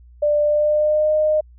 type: tone with pitch glide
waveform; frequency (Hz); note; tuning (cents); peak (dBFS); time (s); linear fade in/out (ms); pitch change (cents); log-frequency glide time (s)
sine; 592 to 613.9; D5 to D#5; +14 to -23; -14; 0.22-1.41; 10; +63; 0.41-1.13
effects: added 60 Hz sine -43 dBFS peak until 1.58 s